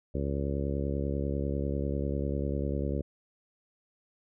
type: harmonic tone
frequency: 70.1 Hz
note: C#2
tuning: 20 cents sharp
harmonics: 1 / 2 / 3 / 4 / 5 / 6 / 7 / 8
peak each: -32 / -35 / -37 / -38 / -39 / -40 / -40 / -41 dBFS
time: 0.14-3.02 s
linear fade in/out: 10 ms
effects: none